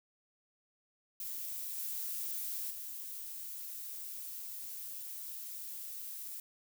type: noise with level steps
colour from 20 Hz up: violet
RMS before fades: -41 / -39 / -44 dBFS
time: 1.2-6.4 s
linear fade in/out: 2 ms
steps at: 1.77 / 2.7 s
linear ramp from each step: 10 ms
effects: none